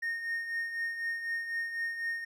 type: tone with tremolo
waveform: triangle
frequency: 1844 Hz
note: A#6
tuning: 19 cents flat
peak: -27 dBFS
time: 0.02-2.25 s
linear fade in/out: 10 ms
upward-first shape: triangle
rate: 4 Hz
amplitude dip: 65%
effects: tanh soft clip ceiling -24 dBFS